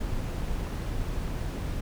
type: noise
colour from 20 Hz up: brown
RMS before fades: -31 dBFS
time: 0-1.81 s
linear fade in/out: 10 ms
effects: none